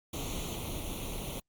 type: noise with comb filter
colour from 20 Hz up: pink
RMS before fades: -37 dBFS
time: 0.13-1.4 s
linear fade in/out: 5 ms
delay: 0.3 ms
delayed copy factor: +0.85
effects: Opus 48 kbps